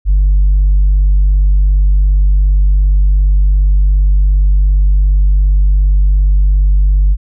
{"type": "tone", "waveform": "sine", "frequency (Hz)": 48.66, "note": "G1", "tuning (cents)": -12, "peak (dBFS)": -4, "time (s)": [0.05, 7.17], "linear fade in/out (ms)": 50, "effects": ["tanh soft clip ceiling -4 dBFS"]}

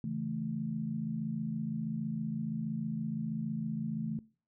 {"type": "chord", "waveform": "sine", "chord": "A major", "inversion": "first", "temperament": "equal", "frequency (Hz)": [138.59, 164.81, 220], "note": ["C#3", "E3", "A3"], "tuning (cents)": [0, 0, 0], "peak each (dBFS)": [-40, -38, -36], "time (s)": [0.04, 4.19], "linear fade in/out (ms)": 2, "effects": ["noise-tail reverb RT60 0.4 s tail -21 dB re dry"]}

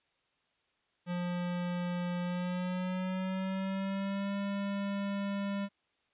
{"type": "tone with pitch glide", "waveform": "square", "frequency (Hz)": [176.7, 199.49], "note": ["F3", "G3"], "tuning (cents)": [21, 31], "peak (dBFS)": -33, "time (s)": [1.06, 5.69], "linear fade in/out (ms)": 50, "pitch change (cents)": 210, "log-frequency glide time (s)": [2.21, 4.34], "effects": ["white hiss -75 dBFS RMS until 6.13 s", "resampled to 8000 Hz"]}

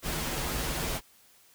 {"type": "noise with comb filter", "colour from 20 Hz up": "pink", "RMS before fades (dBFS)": -32, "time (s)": [0.02, 1.01], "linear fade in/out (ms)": 50, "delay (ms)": 10, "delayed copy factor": -0.75, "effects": ["white hiss -60 dBFS RMS until 1.54 s"]}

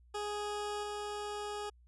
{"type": "tone with level steps", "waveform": "20% pulse", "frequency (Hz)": 415.3, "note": "G#4", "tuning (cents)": 0, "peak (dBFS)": [-31, -33], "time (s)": [0.14, 1.7], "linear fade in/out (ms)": 10, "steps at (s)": 0.83, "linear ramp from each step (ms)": 5, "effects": ["added 60 Hz sine -59 dBFS peak until 1.87 s", "resampled to 24000 Hz"]}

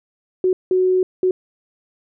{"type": "tone bursts at uneven times", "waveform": "sine", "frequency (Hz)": 370, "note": "F#4", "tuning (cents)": 0, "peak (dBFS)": -13, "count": 3, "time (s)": [[0.44, 0.53], [0.71, 1.03], [1.23, 1.31]], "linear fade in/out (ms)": 2, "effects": []}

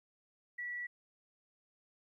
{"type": "tone", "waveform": "sine", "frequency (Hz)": 1946, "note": "B6", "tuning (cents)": -26, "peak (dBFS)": -38, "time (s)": [0.58, 0.87], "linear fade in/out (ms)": 10, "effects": ["13-bit"]}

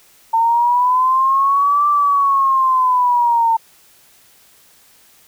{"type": "linear two-way sweep", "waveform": "sine", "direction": "up then down", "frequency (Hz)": [901, 1174.7, 901], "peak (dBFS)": -11, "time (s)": [0.33, 3.57], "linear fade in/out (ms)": 10, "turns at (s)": 1.88, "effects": ["white hiss -50 dBFS RMS until 5.27 s"]}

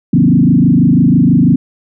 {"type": "tone with frequency modulation", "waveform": "sine", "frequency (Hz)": 207.7, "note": "G#3", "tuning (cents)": 0, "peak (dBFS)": -5, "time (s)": [0.13, 1.56], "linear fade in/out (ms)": 5, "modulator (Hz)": 26.1, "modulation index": 2.7, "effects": []}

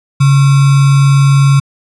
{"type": "tone with sample-and-hold", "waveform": "sine", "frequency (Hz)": 138.59, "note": "C#3", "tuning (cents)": 0, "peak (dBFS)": -4, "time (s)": [0.2, 1.6], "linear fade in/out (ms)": 10, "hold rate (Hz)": 1225, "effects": ["resampled to 24000 Hz"]}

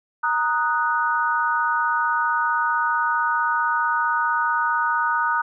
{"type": "chord", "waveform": "sine", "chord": "D# minor", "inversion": "second", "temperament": "equal", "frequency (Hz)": [932.3, 1244.5, 1480], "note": ["A#5", "D#6", "F#6"], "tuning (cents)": [0, 0, 0], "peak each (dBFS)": -23, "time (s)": [0.23, 5.42], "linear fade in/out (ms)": 10, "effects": []}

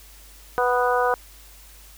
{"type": "harmonic tone", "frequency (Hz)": 246.9, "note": "B3", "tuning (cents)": 0, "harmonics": [2, 3, 4, 5, 6], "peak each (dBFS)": [-22, -24, -25, -26, -27], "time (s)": [0.58, 1.14], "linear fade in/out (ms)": 0, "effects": ["added 50 Hz sine -47 dBFS peak until 1.97 s", "white hiss -49 dBFS RMS until 1.97 s"]}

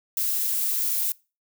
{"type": "noise", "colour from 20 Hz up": "violet", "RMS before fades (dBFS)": -25, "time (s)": [0.17, 1.12], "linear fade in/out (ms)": 2, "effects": ["noise-tail reverb RT60 0.3 s tail -23 dB re dry"]}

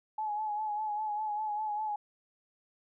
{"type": "tone with vibrato", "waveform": "sine", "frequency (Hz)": 849, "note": "G#5", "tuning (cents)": 38, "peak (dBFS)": -31, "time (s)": [0.18, 1.96], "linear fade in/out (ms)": 5, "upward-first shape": "sine", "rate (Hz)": 5, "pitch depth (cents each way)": 42, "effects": []}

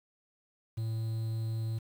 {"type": "tone with quantisation", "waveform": "triangle", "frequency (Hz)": 111.8, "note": "A2", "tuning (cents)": 28, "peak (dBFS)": -29, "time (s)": [0.77, 1.79], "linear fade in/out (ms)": 10, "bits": 9, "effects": []}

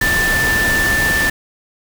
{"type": "tone in noise", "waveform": "sine", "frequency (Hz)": 1770, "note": "A6", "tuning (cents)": 10, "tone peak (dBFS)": -14, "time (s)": [0.01, 1.3], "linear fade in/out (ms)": 5, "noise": "pink", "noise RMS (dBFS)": -20, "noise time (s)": [0.01, 1.3], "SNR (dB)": 3, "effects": []}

